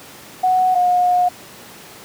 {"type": "tone pair in turn", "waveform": "sine", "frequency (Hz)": [740, 718.9], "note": ["F#5", "F5"], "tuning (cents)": [0, 50], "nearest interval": "minor second", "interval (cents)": 50, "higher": "first", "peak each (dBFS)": -12, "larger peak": "neither", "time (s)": [[0.43, 0.75], [0.75, 1.29]], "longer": "second", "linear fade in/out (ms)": 10, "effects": ["pink hiss -39 dBFS RMS until 2.04 s", "high-pass 150 Hz 12 dB/octave"]}